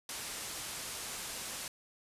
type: low-pass noise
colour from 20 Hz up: white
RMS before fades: -42 dBFS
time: 0.09-1.68 s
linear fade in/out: 2 ms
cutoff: 11000 Hz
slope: 24 dB/octave
effects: resampled to 32000 Hz